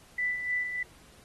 sine tone with tremolo, 1984 Hz, B6, 7 cents sharp, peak -26 dBFS, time 0.18-0.83 s, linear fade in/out 5 ms, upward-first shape sine, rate 3.3 Hz, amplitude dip 55%, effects pink hiss -57 dBFS RMS until 1.24 s + AAC 32 kbps

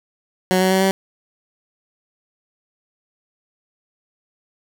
15% pulse tone with pitch steps, 185 / 187.37 / 189.76 / 192.19 Hz, F#3 / F#3 / F#3 / G3, 0 / +22 / +44 / -34 cents, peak -8 dBFS, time 0.51-0.91 s, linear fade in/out 0 ms, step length 100 ms, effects none

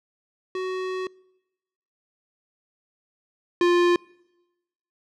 square tone pair in turn, 372.5 / 350.3 Hz, F#4 / F4, +12 / +5 cents, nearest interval minor second, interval 107 cents, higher first, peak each -27 / -17 dBFS, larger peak second, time 0.55-1.07 / 3.61-3.96 s, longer first, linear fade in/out 2 ms, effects noise-tail reverb RT60 1.0 s tail -26 dB re dry + low-pass 4000 Hz 12 dB/octave

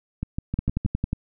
two click trains, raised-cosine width 5 ms, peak -11 / -14 dBFS, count 7 / 5, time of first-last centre 0.59-1.131 / 0.23-0.85 s, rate 11.1 / 6.45 Hz, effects none

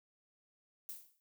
violet noise with exponential decay, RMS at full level -42 dBFS, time 0.89-1.2 s, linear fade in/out 0 ms, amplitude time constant 66 ms, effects noise-tail reverb RT60 0.1 s tail -21 dB re dry

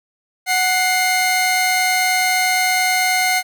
sawtooth tone pair together, 739 / 2108 Hz, F#5 / C7, -2 / +12 cents, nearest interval octave + tritone, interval 1814 cents, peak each -14 dBFS, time 0.46-3.43 s, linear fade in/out 50 ms, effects none

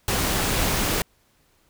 pink noise, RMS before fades -23 dBFS, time 0.08-1.02 s, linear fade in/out 2 ms, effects pink hiss -63 dBFS RMS until 1.69 s

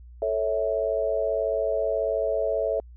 sine chord, A major, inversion none, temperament equal with one note detuned, 440 / 554.4 / 652.8 Hz, A4 / C#5 / E5, 0 / 0 / -17 cents, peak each -28 / -27 / -26 dBFS, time 0.22-2.8 s, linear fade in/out 2 ms, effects added 60 Hz sine -43 dBFS peak until 2.96 s

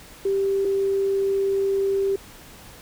sine tone pair in turn, 392 / 392 Hz, G4 / G4, 0 / 0 cents, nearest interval unison, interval 0 cents, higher neither, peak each -19 dBFS, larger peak neither, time 0.25-0.65 / 0.65-2.16 s, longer second, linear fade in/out 5 ms, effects pink hiss -45 dBFS RMS until 2.81 s

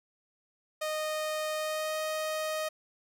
sawtooth tone with pitch glide, 618 to 623.7 Hz, D#5 to D#5, -12 to +4 cents, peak -27 dBFS, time 0.81-2.69 s, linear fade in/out 10 ms, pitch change +16 cents, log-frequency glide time 1.55-1.96 s, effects none

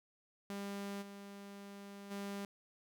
sawtooth tone with level steps, 200 Hz, G3, 35 cents sharp, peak -37 / -45 / -37 dBFS, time 0.5-2.45 s, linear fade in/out 0 ms, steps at 1.01 / 2.1 s, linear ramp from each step 20 ms, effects none

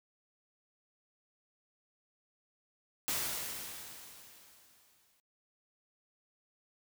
white noise with exponential decay, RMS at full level -33 dBFS, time 3.08-5.2 s, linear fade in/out 0 ms, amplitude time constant 460 ms, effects noise-tail reverb RT60 0.1 s tail -24 dB re dry

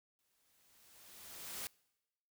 white noise with exponential growth, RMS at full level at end -42 dBFS, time 0.19-1.67 s, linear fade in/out 0 ms, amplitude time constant 320 ms, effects noise-tail reverb RT60 1.0 s tail -25 dB re dry

